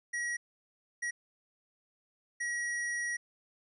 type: tone bursts at uneven times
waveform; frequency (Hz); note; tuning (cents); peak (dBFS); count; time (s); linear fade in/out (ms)
square; 1910; A#6; +42; -33; 3; 0.13-0.37 / 1.02-1.11 / 2.4-3.17; 10
effects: resampled to 24000 Hz